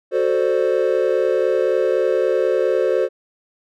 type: chord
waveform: triangle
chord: D dominant seventh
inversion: first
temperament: equal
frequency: 370 / 440 / 523.3 / 587.3 Hz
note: F#4 / A4 / C5 / D5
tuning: 0 / 0 / 0 / 0 cents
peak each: -19 / -19 / -17 / -23 dBFS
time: 0.11-3.09 s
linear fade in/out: 50 ms
effects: none